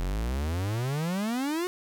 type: exponential sweep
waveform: 45% pulse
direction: up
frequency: 42.43 to 370 Hz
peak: -27 dBFS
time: 0-1.67 s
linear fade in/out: 0 ms
effects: none